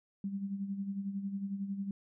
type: tone with tremolo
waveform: sine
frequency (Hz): 197.5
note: G3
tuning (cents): +13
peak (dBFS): -32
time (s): 0.24-1.91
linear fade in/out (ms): 2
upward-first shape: sine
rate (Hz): 11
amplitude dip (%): 60
effects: none